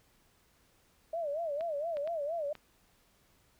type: tone with vibrato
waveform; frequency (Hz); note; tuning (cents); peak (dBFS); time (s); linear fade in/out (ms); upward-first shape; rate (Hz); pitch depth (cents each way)
sine; 622.3; D#5; 0; -32; 1.13-2.53; 5; sine; 4.3; 170
type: clicks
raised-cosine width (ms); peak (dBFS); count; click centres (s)
0.3; -31; 4; 1.609 / 1.97 / 2.075 / 2.553
effects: pink hiss -68 dBFS RMS until 3.59 s